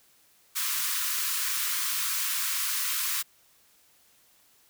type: high-pass noise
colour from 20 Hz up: white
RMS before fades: -29 dBFS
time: 0.55-3.23 s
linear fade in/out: 20 ms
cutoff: 1000 Hz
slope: 96 dB/octave
effects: white hiss -62 dBFS RMS until 4.69 s